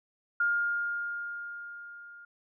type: tone with level ramp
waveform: sine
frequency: 1412 Hz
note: F6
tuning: 19 cents sharp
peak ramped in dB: -23 to -47 dBFS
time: 0.4-2.25 s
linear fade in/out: 5 ms
effects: none